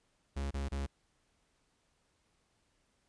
45% pulse tone bursts, 69.3 Hz, C#2, in tune, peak -34 dBFS, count 3, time 0.36-0.866 s, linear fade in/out 10 ms, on 150 ms, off 28 ms, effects pink hiss -75 dBFS RMS until 3.08 s + resampled to 22050 Hz

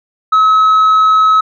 sine tone, 1285 Hz, E6, 45 cents flat, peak -3 dBFS, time 0.32-1.41 s, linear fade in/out 10 ms, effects tanh soft clip ceiling -5 dBFS

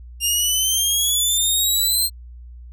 15% pulse exponential sweep, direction up, 2794 to 4187 Hz, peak -10 dBFS, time 0.2-2.1 s, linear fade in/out 50 ms, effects added 60 Hz sine -36 dBFS peak until 2.72 s

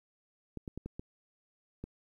clicks, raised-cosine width 3 ms, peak -27 dBFS, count 6, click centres 0.573 / 0.678 / 0.776 / 0.86 / 0.995 / 1.84 s, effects 11-bit

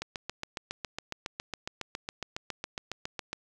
click train, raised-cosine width 0.2 ms, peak -17 dBFS, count 25, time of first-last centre 0.02-3.33 s, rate 7.25 Hz, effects none

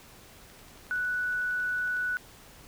click train, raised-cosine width 0.2 ms, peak -36 dBFS, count 17, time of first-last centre 0.5-1.968 s, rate 10.9 Hz
sine tone, 1480 Hz, F#6, in tune, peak -27 dBFS, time 0.91-2.17 s, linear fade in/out 0 ms
effects pink hiss -52 dBFS RMS until 2.67 s

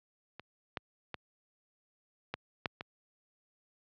clicks, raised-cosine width 0.3 ms, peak -28 / -18 / -21 / -18 / -15 / -23 dBFS, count 6, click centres 0.396 / 0.772 / 1.143 / 2.34 / 2.658 / 2.809 s, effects high-pass 80 Hz 12 dB/octave + low-pass 4000 Hz 12 dB/octave

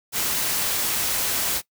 white noise, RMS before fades -24 dBFS, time 0.12-1.62 s, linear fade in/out 50 ms, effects noise-tail reverb RT60 0.1 s tail -19 dB re dry

